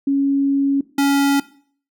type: tone pair in turn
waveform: sine / square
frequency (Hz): 277.2 / 279.8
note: C#4 / C#4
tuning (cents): 0 / +16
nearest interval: unison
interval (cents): 16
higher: second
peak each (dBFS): -14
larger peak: neither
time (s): 0.07-0.81 / 0.98-1.4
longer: first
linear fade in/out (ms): 5
effects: noise-tail reverb RT60 0.5 s tail -18 dB re dry